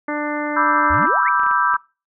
harmonic tone, 296.6 Hz, D4, 17 cents sharp, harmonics 1 / 2 / 3 / 4 / 5 / 6 / 7, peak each -24 / -27 / -29 / -30 / -31 / -32 / -32 dBFS, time 0.08-1.06 s, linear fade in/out 5 ms
sine chord, E minor seventh, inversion second, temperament equal with one note detuned, 981.5 / 1174.7 / 1318.5 / 1568 Hz, B5 / D6 / E6 / G6, -11 / 0 / 0 / 0 cents, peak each -20 dBFS, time 0.56-1.77 s, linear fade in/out 10 ms
sine exponential sweep, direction up, 61.74 to 2433 Hz, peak -23 dBFS, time 0.9-1.29 s, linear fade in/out 5 ms
clicks, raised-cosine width 0.5 ms, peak -21 dBFS, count 9, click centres 0.943 / 0.983 / 1.029 / 1.072 / 1.396 / 1.434 / 1.465 / 1.512 / 1.741 s
effects noise-tail reverb RT60 0.3 s tail -23 dB re dry

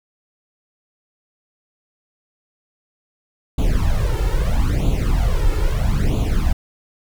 brown noise with flanger, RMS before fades -17 dBFS, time 3.58-6.53 s, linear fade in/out 5 ms, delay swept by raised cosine 0.28 to 2.28 ms, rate 0.77 Hz, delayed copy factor +0.9, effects none

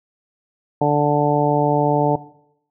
harmonic tone, 146.83 Hz, D3, in tune, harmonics 1 / 2 / 3 / 4 / 5 / 6, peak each -21 / -21 / -21 / -21 / -21 / -21 dBFS, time 0.81-2.16 s, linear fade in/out 5 ms, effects noise-tail reverb RT60 0.7 s tail -18 dB re dry

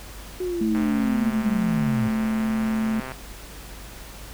sine linear sweep, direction down, 370 to 110 Hz, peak -24 dBFS, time 0.4-2.08 s, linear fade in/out 5 ms
sine tone with pitch glide, 218.8 to 220.4 Hz, A3 to A3, -9 to +3 cents, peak -21 dBFS, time 0.61-3 s, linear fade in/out 2 ms, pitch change +12 cents, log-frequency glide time 1.12-2.49 s
click train, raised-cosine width 0.5 ms, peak -19 dBFS, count 309, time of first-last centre 0.75-3.119 s, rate 130 Hz
effects added 50 Hz sine -41 dBFS peak until 4.33 s + pink hiss -42 dBFS RMS until 4.33 s

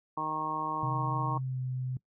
harmonic tone, 155.56 Hz, D#3, in tune, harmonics 1 / 2 / 3 / 4 / 5 / 6 / 7, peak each -44 / -41 / -46 / -46 / -41 / -35 / -34 dBFS, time 0.17-1.38 s, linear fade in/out 5 ms
sine tone with pitch glide, 130.81 to 128.04 Hz, C3 to C3, 0 to -37 cents, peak -31 dBFS, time 0.83-1.97 s, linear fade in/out 2 ms, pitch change -37 cents, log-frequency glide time 1.42-1.62 s
effects noise-tail reverb RT60 0.1 s tail -21 dB re dry

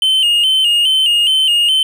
triangle tone with vibrato, 2960 Hz, F#7, in tune, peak -8 dBFS, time 0.02-1.83 s, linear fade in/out 2 ms, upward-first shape square, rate 2.4 Hz, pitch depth 66 cents each way, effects none

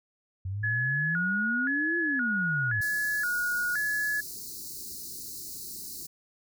sine exponential two-way sweep, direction up then down, 91.4 to 348.1 to 102.9 Hz, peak -30 dBFS, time 0.45-2.81 s, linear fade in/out 5 ms, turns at 1.98 s
sine tone with vibrato, 1568 Hz, G6, in tune, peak -26 dBFS, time 0.63-4.21 s, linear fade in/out 10 ms, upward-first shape square, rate 0.96 Hz, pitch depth 140 cents each way
white band-stop noise, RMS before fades -40 dBFS, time 2.81-6.07 s, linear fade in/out 10 ms, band 420 to 4100 Hz, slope 96 dB/octave
effects none

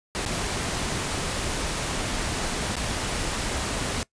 pink noise with dropouts, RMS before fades -28 dBFS, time 0.15-4.03 s, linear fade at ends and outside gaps 0 ms, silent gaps 0.252-0.261 / 2.755-2.766 s, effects noise-tail reverb RT60 0.1 s tail -21 dB re dry + resampled to 22050 Hz

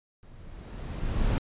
brown noise with level ramp, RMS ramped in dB -50 to -23 dBFS, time 0.23-1.38 s, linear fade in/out 0 ms, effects resampled to 8000 Hz

